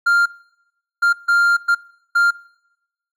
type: tone bursts at uneven times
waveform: triangle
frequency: 1396.9 Hz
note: F6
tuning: in tune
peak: -10 dBFS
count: 5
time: 0.06-0.26 / 1.02-1.13 / 1.28-1.57 / 1.68-1.75 / 2.15-2.31 s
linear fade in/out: 10 ms
effects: noise-tail reverb RT60 0.9 s tail -23 dB re dry